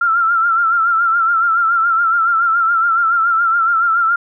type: tone with vibrato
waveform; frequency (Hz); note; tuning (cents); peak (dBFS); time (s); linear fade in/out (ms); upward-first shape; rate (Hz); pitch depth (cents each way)
sine; 1361; F6; -45; -11; 0.01-4.16; 5; sine; 7.1; 65
effects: none